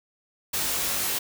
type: noise with comb filter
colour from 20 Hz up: white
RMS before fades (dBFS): -27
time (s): 0.53-1.19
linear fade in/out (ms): 10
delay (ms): 20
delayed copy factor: +0.8
effects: none